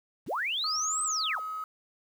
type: linear two-way sweep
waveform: sine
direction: up then down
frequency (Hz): 45.7 to 8330 to 374.9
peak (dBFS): -28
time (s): 0.26-1.4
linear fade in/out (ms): 50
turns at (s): 1.03
type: tone with pitch glide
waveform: sine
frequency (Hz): 1260 to 1271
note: D#6 to D#6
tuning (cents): +21 to +36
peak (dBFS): -33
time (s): 0.64-1.64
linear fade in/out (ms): 2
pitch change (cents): +15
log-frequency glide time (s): 0.93-1.2
effects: 9-bit